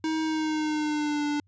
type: tone with pitch glide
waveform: square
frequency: 316.7 to 293.8 Hz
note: D#4 to D4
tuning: +31 to +1 cents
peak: -26 dBFS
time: 0.04-1.4 s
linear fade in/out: 2 ms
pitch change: -130 cents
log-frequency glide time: 0.23-1.25 s
effects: added 95 Hz sine -60 dBFS peak until 1.47 s + resampled to 16000 Hz